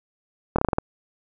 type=slowing click train; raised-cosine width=1 ms; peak=-6 dBFS; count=7; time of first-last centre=0.56-0.784 s; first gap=25 ms; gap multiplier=1.16; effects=none